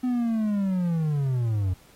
triangle linear sweep, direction down, 254.6 to 88.7 Hz, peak -20 dBFS, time 0.03-1.74 s, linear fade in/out 10 ms, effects pink hiss -56 dBFS RMS until 1.95 s + AAC 48 kbps

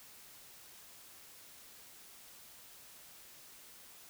silence, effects white hiss -56 dBFS RMS until 4.09 s

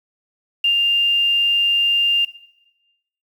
sine tone with quantisation, 2799 Hz, F7, 3 cents sharp, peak -13 dBFS, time 0.64-2.25 s, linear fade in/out 5 ms, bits 7, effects noise-tail reverb RT60 1.0 s tail -17 dB re dry

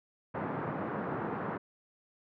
pink band-pass noise, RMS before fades -36 dBFS, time 0.34-1.58 s, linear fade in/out 10 ms, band 130 to 1500 Hz, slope 24 dB/octave, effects none

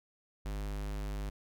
square tone, 50.7 Hz, G#1, 41 cents flat, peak -36 dBFS, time 0.45-1.3 s, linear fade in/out 10 ms, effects none

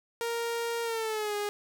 sawtooth tone with pitch glide, 466.2 to 412.9 Hz, A#4 to G#4, 0 to -10 cents, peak -26 dBFS, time 0.21-1.49 s, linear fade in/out 0 ms, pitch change -210 cents, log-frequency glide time 0.83-1.35 s, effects none

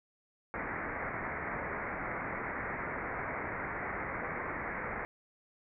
white low-pass noise, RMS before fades -38 dBFS, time 0.54-5.05 s, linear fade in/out 0 ms, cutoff 2200 Hz, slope 96 dB/octave, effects none

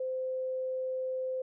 sine tone, 517 Hz, C5, 21 cents flat, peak -31 dBFS, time 0-1.42 s, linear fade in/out 5 ms, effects none

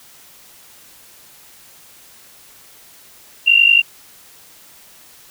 sine tone pair together, 2742 / 2793 Hz, F7 / F7, -32 / -1 cents, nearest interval unison, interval 31 cents, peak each -11 dBFS, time 3.46-3.82 s, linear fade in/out 20 ms, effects white hiss -45 dBFS RMS until 5.3 s

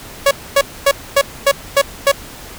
sawtooth tone bursts, 559 Hz, C#5, 14 cents sharp, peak -4 dBFS, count 7, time 0.26-2.117 s, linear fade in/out 5 ms, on 51 ms, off 250 ms, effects pink hiss -34 dBFS RMS until 2.58 s

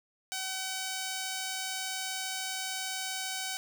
5% pulse tone, 759 Hz, F#5, 44 cents sharp, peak -22 dBFS, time 0.32-3.57 s, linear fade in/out 0 ms, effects 8-bit

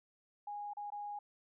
sine tone with dropouts, 824 Hz, G#5, 14 cents flat, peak -40 dBFS, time 0.47-1.19 s, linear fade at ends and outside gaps 5 ms, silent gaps 0.735-0.769 / 0.903-0.92 s, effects none

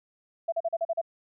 sine tone bursts, 667 Hz, E5, 20 cents sharp, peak -24 dBFS, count 7, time 0.48-1.015 s, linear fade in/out 10 ms, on 43 ms, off 39 ms, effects none

